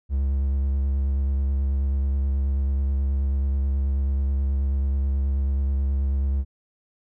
triangle tone with vibrato, 68.4 Hz, C#2, 23 cents flat, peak -18 dBFS, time 0.09-6.45 s, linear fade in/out 50 ms, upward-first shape sine, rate 9.3 Hz, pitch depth 26 cents each way, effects none

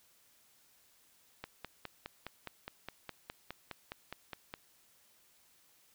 click train, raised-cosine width 0.3 ms, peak -25 dBFS, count 16, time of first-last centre 1.44-4.539 s, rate 4.84 Hz, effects white hiss -67 dBFS RMS until 5.94 s

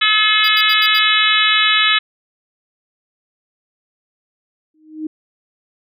harmonic tone, 428.4 Hz, A4, 46 cents flat, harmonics 3 / 4 / 5 / 6 / 7 / 8 / 9, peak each -19 / -19 / -19 / -19 / -19 / -19 / -19 dBFS, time 0.01-1.99 s, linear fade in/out 10 ms
square tone bursts, 4823 Hz, D8, 45 cents sharp, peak -21 dBFS, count 5, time 0.44-0.989 s, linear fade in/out 5 ms, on 45 ms, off 81 ms
sine tone with exponential growth, 311.1 Hz, D#4, in tune, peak -18 dBFS, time 4.74-5.07 s, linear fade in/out 5 ms, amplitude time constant 70 ms
effects none

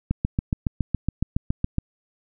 click train, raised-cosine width 5 ms, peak -9 dBFS, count 13, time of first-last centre 0.11-1.784 s, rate 7.17 Hz, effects none

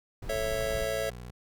brown noise, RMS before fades -38 dBFS, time 0.22-0.85 s, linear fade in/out 5 ms
square chord, A major, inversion none, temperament just, 440 / 550 / 660 Hz, A4 / C#5 / E5, 0 / -14 / +2 cents, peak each -36 / -33 / -34 dBFS, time 0.29-1.1 s, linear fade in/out 5 ms
20% pulse tone with vibrato, 60.7 Hz, B1, 29 cents flat, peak -36 dBFS, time 0.54-1.31 s, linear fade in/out 10 ms, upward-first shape square, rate 14 Hz, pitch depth 14 cents each way
effects none

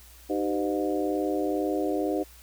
harmonic tone with a mistuned harmonic, 102.2 Hz, G#2, 27 cents flat, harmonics 3 / 4 / 5 / 6 / 7, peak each -28 / -30 / -32 / -34 / -35 dBFS, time 0.29-2.24 s, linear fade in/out 20 ms, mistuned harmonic 4, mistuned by -87 cents, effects added 60 Hz sine -51 dBFS peak until 2.42 s + white hiss -53 dBFS RMS until 2.42 s

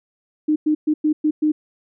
sine tone bursts at uneven times, 305.3 Hz, D#4, 33 cents flat, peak -14 dBFS, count 6, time 0.48-0.56 / 0.66-0.75 / 0.87-0.94 / 1.04-1.13 / 1.24-1.31 / 1.42-1.52 s, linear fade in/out 10 ms, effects none

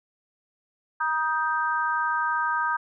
sine chord, Eb major, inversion second, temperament equal with one note detuned, 949.2 / 1244.5 / 1568 Hz, Bb5 / Eb6 / G6, +31 / 0 / 0 cents, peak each -27 dBFS, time 1-2.77 s, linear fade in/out 10 ms, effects none

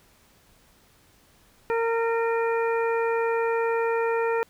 harmonic tone with a mistuned harmonic, 459.4 Hz, A#4, 25 cents flat, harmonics 1 / 2 / 3 / 4 / 5, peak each -23 / -29 / -33 / -35 / -37 dBFS, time 1.7-4.43 s, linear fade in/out 0 ms, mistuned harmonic 5, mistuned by +76 cents, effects pink hiss -59 dBFS RMS until 4.49 s

